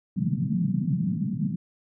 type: band-pass noise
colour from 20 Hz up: white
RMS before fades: -26 dBFS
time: 0.16-1.56 s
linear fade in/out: 5 ms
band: 130 to 210 Hz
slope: 48 dB/octave
effects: none